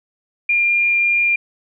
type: tone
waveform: sine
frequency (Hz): 2401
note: D7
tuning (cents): +38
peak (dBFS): -13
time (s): 0.49-1.36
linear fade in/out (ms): 5
effects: none